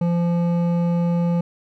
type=tone with hard clipping; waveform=sine; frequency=172.1 Hz; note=F3; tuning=25 cents flat; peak=-19 dBFS; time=0.01-1.41 s; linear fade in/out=5 ms; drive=10 dB; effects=none